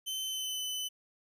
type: tone with pitch glide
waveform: sawtooth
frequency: 3070 to 3019 Hz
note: G7 to F#7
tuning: -37 to +34 cents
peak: -31 dBFS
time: 0.06-0.89 s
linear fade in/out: 20 ms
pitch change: -29 cents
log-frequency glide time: 0.23-0.62 s
effects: none